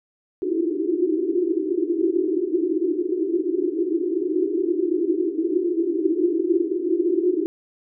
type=band-pass noise; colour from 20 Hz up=pink; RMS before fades=-22 dBFS; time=0.42-7.46 s; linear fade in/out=0 ms; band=320 to 380 Hz; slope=96 dB/octave; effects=none